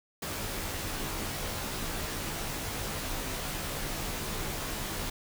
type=noise with comb filter; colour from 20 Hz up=pink; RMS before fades=-35 dBFS; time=0.22-5.1 s; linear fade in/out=5 ms; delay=17 ms; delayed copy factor=-1; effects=none